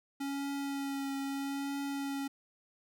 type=tone with vibrato; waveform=square; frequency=277.2 Hz; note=C#4; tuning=in tune; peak=-35 dBFS; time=0.2-2.28 s; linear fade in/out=10 ms; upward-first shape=triangle; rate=0.78 Hz; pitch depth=19 cents each way; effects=none